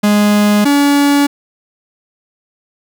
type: tone pair in turn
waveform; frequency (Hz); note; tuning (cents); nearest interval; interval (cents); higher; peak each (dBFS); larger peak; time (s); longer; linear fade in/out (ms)
45% pulse; 207.7 / 285.2; G#3 / C#4; 0 / +49; perfect fourth; 549; second; -8; neither; 0.03-0.65 / 0.65-1.27; neither; 10
effects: none